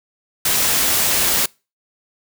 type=noise; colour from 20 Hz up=white; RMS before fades=-17 dBFS; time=0.45-1.46 s; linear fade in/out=5 ms; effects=noise-tail reverb RT60 0.3 s tail -26 dB re dry